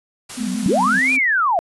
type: noise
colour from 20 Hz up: white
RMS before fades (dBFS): -32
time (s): 0.29-1.17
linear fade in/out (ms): 10
type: tone with pitch glide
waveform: sine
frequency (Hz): 250.9 to 260.6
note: B3 to C4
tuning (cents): +28 to -7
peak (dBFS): -24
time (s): 0.37-1.19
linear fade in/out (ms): 10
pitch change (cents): +65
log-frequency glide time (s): 0.77-1.05
type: tone with vibrato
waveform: sine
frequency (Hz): 201.1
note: G3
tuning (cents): +44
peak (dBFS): -22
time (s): 0.39-1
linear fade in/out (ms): 20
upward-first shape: square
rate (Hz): 6.3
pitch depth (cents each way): 110
type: linear two-way sweep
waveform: sine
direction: up then down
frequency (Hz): 157.5 to 2463 to 638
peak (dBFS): -14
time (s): 0.66-1.59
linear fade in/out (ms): 0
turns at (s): 1.13
effects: resampled to 24000 Hz